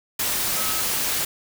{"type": "tone in noise", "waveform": "sine", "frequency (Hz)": 1283, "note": "E6", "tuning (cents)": -47, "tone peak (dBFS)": -33, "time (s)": [0.56, 0.81], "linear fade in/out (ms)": 5, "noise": "white", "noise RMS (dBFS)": -24, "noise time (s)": [0.19, 1.25], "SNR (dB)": -12, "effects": []}